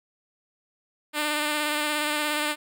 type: tone with vibrato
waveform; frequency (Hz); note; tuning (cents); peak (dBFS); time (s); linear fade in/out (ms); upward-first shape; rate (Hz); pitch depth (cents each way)
5% pulse; 299.4; D4; +33; -13; 1.13-2.56; 50; square; 17; 19
effects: none